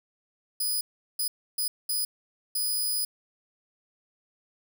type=tone bursts at uneven times; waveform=5% pulse; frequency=4978 Hz; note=D#8; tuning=in tune; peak=-19 dBFS; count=5; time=0.6-0.81 / 1.19-1.28 / 1.58-1.68 / 1.89-2.05 / 2.55-3.05 s; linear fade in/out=5 ms; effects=none